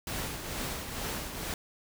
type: noise with tremolo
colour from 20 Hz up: pink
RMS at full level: -34 dBFS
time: 0.07-1.54 s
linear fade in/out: 2 ms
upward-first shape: triangle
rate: 2.2 Hz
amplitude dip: 55%
effects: none